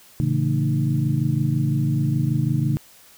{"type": "tone cluster", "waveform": "sine", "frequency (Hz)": [114, 140.4, 165.9, 221, 304.6], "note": ["A#2", "C#3", "E3", "A3", "D#4"], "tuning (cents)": [-38, 22, 11, 8, -37], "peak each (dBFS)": [-26, -20, -27, -28, -29], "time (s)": [0.2, 2.77], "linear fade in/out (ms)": 0, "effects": ["white hiss -50 dBFS RMS until 3.17 s"]}